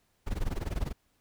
brown noise with tremolo, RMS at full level -28 dBFS, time 0.26-0.93 s, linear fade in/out 20 ms, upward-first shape sine, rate 20 Hz, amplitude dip 90%, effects pink hiss -72 dBFS RMS until 1.2 s

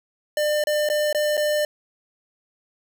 square tone with dropouts, 599 Hz, D5, 34 cents sharp, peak -20 dBFS, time 0.37-1.65 s, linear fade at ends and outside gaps 2 ms, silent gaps 0.639-0.67 / 0.889-0.899 / 1.128-1.147 / 1.37-1.376 s, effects none

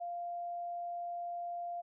sine tone, 696 Hz, F5, 6 cents flat, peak -37 dBFS, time 0-1.82 s, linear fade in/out 20 ms, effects none

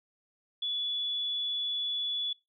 sine tone, 3426 Hz, A7, 47 cents flat, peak -30 dBFS, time 0.62-2.33 s, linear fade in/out 5 ms, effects noise-tail reverb RT60 0.2 s tail -18 dB re dry

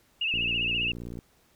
sine tone with vibrato, 2729 Hz, F7, 41 cents flat, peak -25 dBFS, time 0.21-0.92 s, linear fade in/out 5 ms, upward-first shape sine, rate 15 Hz, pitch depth 100 cents each way
click train, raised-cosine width 3 ms, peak -26 dBFS, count 51, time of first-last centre 0.34-1.189 s, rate 58.9 Hz
effects pink hiss -64 dBFS RMS until 1.55 s

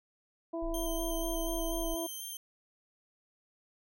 harmonic tone, 332.1 Hz, E4, 13 cents sharp, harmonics 1 / 2 / 3, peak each -36 / -37 / -46 dBFS, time 0.53-2.07 s, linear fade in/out 10 ms
sine tone, 27.5 Hz, A0, in tune, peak -35 dBFS, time 0.62-1.95 s, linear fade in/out 10 ms
5% pulse tone with vibrato, 3147 Hz, G7, 6 cents sharp, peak -32 dBFS, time 0.74-2.37 s, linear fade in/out 2 ms, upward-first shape square, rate 4.1 Hz, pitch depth 12 cents each way
effects none

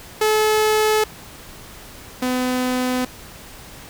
sawtooth tone pair in turn, 430.6 / 252.6 Hz, A4 / B3, -37 / +39 cents, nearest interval major sixth, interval 924 cents, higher first, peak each -11 / -15 dBFS, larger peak first, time 0.21-1.04 / 2.22-3.05 s, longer neither, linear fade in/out 5 ms, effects pink hiss -40 dBFS RMS until 3.89 s

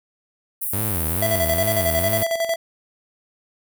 white high-pass noise, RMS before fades -26 dBFS, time 0.61-2.25 s, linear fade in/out 10 ms, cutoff 9300 Hz, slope 48 dB/octave
sawtooth tone with vibrato, 92.5 Hz, F#2, in tune, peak -20 dBFS, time 0.73-2.23 s, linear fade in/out 5 ms, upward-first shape sine, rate 2.3 Hz, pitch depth 290 cents each way
square tone with tremolo, 664 Hz, E5, 12 cents sharp, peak -19 dBFS, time 1.22-2.56 s, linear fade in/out 5 ms, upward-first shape square, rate 11 Hz, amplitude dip 60%
effects none

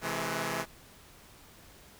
5% pulse chord, C augmented, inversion none, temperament equal with one note detuned, 130.81 / 164.81 / 212.3 Hz, C3 / E3 / G#3, 0 / 0 / +38 cents, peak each -26 / -24 / -24 dBFS, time 0.01-0.66 s, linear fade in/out 50 ms, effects pink hiss -55 dBFS RMS until 1.99 s

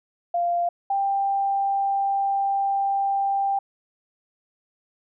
sine tone pair in turn, 694 / 790.3 Hz, F5 / G5, -11 / +14 cents, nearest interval major second, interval 225 cents, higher second, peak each -20 dBFS, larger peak neither, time 0.34-0.69 / 0.9-3.59 s, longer second, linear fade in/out 5 ms, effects none

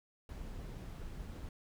brown noise, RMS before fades -45 dBFS, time 0.29-1.49 s, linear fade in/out 2 ms, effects none

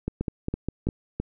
two click trains, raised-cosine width 3 ms, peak -14 / -14 dBFS, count 5 / 4, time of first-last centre 0.08-0.888 / 0.21-1.2 s, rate 4.95 / 3.03 Hz, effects none

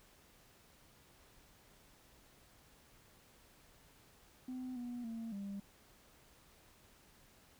sine tone with pitch steps, 254.9 / 242.9 / 227.4 / 199.1 Hz, C4 / B3 / A#3 / G3, -45 / -29 / -43 / +27 cents, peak -39 dBFS, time 4.48-5.6 s, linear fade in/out 5 ms, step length 280 ms, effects tanh soft clip ceiling -39 dBFS + pink hiss -65 dBFS RMS until 7.59 s

